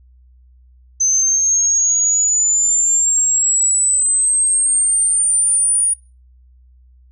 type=exponential sweep; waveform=sine; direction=up; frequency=6160 to 9610 Hz; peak=-12 dBFS; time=1-5.94 s; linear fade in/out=10 ms; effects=noise-tail reverb RT60 0.3 s tail -23 dB re dry + added 62 Hz sine -45 dBFS peak until 7.11 s